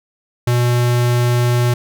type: tone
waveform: square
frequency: 121.5 Hz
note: B2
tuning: 28 cents flat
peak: -13 dBFS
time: 0.47-1.74 s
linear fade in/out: 5 ms
effects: none